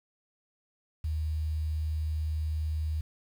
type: tone with quantisation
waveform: sine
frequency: 77.78 Hz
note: D#2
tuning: in tune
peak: -28 dBFS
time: 1.04-3.01 s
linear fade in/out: 5 ms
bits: 9
effects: none